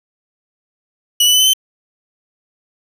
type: tone with pitch steps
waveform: sawtooth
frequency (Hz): 2940 / 2974 / 3009 / 3044 / 3079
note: F#7 / F#7 / F#7 / F#7 / G7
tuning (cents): -12 / +8 / +28 / +48 / -32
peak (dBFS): -6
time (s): 1.2-1.535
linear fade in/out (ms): 5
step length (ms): 67
effects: none